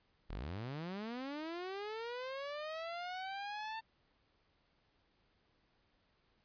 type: linear sweep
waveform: sawtooth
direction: up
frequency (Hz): 32.67 to 900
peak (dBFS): -37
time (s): 0.29-3.81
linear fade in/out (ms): 20
effects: pink hiss -75 dBFS RMS until 6.44 s + resampled to 11025 Hz